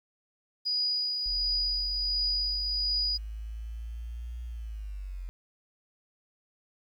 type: tone with tremolo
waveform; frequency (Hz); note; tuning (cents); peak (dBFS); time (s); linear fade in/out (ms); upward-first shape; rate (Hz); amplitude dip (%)
sine; 4918; D#8; -21; -25; 0.65-3.18; 20; triangle; 1.4; 40
type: exponential two-way sweep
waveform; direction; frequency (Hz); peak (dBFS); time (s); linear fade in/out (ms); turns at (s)
sine; up then down; 43.82 to 59.9 to 43.82; -35; 1.26-5.29; 0; 4.44
effects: 10-bit